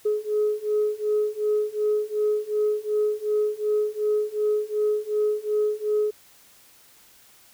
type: beating tone pair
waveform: sine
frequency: 421.3 / 424 Hz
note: G#4 / G#4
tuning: +25 / +36 cents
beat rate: 2.7 Hz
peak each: -24 / -23 dBFS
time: 0.05-6.11 s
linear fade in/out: 10 ms
effects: tanh soft clip ceiling -15 dBFS + white hiss -54 dBFS RMS until 7.53 s